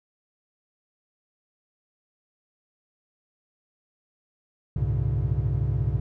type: tone cluster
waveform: triangle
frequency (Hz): 65 / 99.1 / 111.7 / 125.9 / 141.9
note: C2 / G2 / A2 / B2 / C#3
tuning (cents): -11 / +19 / +27 / +34 / +41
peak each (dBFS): -27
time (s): 4.76-6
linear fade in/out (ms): 5
effects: none